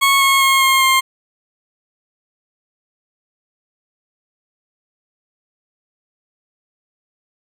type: tone with pitch steps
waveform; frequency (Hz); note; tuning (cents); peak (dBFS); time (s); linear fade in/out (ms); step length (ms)
20% pulse; 1100 / 1089.9 / 1079.9 / 1069.9 / 1060.1; C#6 / C#6 / C#6 / C6 / C6; -14 / -30 / -46 / +38 / +22; -6; 0.01-1.01; 20; 200
effects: none